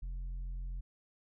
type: tone with tanh clipping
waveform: triangle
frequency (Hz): 43.8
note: F1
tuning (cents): +6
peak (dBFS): -38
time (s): 0.02-0.81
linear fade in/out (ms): 10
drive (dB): 9
effects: none